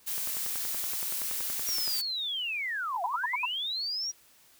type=noise; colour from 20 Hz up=blue; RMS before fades=-33 dBFS; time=0.06-2.02 s; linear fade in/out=20 ms
type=click train; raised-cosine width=0.5 ms; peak=-26 dBFS; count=19; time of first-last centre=0.18-1.878 s; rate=10.6 Hz
type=linear two-way sweep; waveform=sine; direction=down then up; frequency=5790 to 670 to 5790 Hz; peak=-30 dBFS; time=1.66-4.12 s; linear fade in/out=20 ms; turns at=3.03 s
type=tone bursts; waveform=sine; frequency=987.8 Hz; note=B5; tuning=in tune; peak=-26 dBFS; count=6; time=2.94-3.456 s; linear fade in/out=5 ms; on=26 ms; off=72 ms
effects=white hiss -60 dBFS RMS until 4.59 s